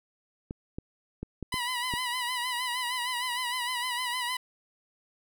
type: clicks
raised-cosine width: 3 ms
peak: -22 dBFS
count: 6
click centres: 0.509 / 0.785 / 1.23 / 1.427 / 1.541 / 1.938 s
type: tone with vibrato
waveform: 15% pulse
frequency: 987 Hz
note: B5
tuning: 1 cent flat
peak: -23 dBFS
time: 1.52-4.37 s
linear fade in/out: 5 ms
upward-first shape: sine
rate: 6.5 Hz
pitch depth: 62 cents each way
effects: none